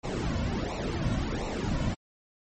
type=noise with flanger; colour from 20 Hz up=brown; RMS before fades=-30 dBFS; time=0.03-1.95 s; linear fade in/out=20 ms; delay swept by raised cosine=0.61 to 2.51 ms; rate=1.4 Hz; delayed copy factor=-0.75; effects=MP3 32 kbps